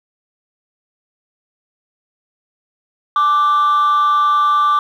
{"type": "tone with frequency modulation", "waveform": "sine", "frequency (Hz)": 1174.7, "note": "D6", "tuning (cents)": 0, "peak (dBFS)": -8, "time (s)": [3.16, 4.79], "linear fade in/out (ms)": 2, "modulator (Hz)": 321, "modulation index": 0.26, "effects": ["tanh soft clip ceiling -10 dBFS", "8-bit"]}